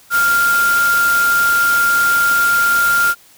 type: tone in noise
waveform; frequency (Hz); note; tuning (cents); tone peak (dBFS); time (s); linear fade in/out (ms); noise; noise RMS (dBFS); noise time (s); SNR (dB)
sine; 1396.9; F6; 0; -11; 0.1-3.15; 50; white; -23; 0.1-3.15; +9
effects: white hiss -47 dBFS RMS until 3.37 s